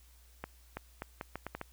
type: accelerating click train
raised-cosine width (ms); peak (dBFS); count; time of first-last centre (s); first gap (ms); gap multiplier
0.5; -23; 8; 0.44-1.614; 330; 0.76
effects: added 60 Hz sine -58 dBFS peak until 1.72 s + white hiss -65 dBFS RMS until 1.72 s